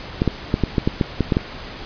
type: clicks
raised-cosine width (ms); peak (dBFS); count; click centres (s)
3; -3; 10; 0.219 / 0.277 / 0.541 / 0.637 / 0.782 / 0.875 / 1.012 / 1.207 / 1.322 / 1.369
effects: pink hiss -34 dBFS RMS until 1.85 s + resampled to 11025 Hz